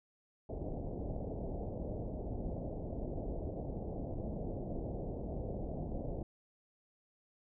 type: low-pass noise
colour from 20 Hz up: pink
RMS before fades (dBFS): -40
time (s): 0.49-6.23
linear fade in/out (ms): 2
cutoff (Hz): 710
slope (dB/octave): 48
effects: none